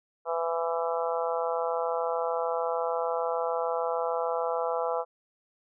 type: harmonic tone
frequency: 166.7 Hz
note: E3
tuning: 20 cents sharp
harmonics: 3 / 4 / 5 / 6 / 7 / 8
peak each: -30 / -32 / -34 / -36 / -37 / -38 dBFS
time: 0.25-5.05 s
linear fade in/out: 50 ms
effects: none